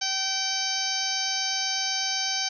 harmonic tone, 772 Hz, G5, 27 cents flat, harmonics 1 / 2 / 3 / 4 / 5 / 6 / 7 / 8, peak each -35 / -36 / -36 / -34 / -36 / -31 / -32 / -31 dBFS, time 0.01-2.49 s, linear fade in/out 10 ms, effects none

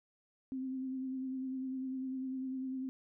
sine tone with vibrato, 261.6 Hz, C4, in tune, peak -36 dBFS, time 0.52-2.89 s, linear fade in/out 0 ms, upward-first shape sine, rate 10 Hz, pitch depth 26 cents each way, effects none

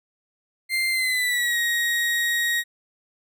35% pulse tone with pitch glide, 2093 to 1886.3 Hz, C7 to A#6, 0 to +20 cents, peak -19 dBFS, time 0.69-2.64 s, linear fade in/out 50 ms, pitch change -180 cents, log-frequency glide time 0.9-1.58 s, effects none

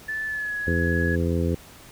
sine tone with pitch glide, 1748 to 1677.8 Hz, A6 to G#6, -12 to +17 cents, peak -26 dBFS, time 0.08-1.16 s, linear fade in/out 10 ms, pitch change -71 cents, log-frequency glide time 0.26-0.56 s
harmonic tone, 84.8 Hz, E2, 50 cents sharp, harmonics 1 / 2 / 3 / 4 / 5 / 6, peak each -24 / -27 / -29 / -30 / -31 / -32 dBFS, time 0.67-1.55 s, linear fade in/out 5 ms
effects pink hiss -47 dBFS RMS until 1.91 s

